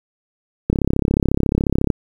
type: click train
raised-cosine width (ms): 3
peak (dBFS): -3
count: 42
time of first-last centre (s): 0.7-1.902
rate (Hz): 34.1
effects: 7-bit